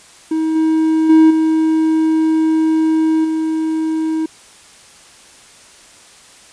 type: tone with level steps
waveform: triangle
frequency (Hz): 317.9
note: D#4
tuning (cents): +37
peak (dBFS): -12 / -9 / -3 / -9 / -13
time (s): 0.31-4.26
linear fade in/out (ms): 5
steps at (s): 0.55 / 1.09 / 1.3 / 3.24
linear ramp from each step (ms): 10
effects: white hiss -43 dBFS RMS until 6.52 s + resampled to 22050 Hz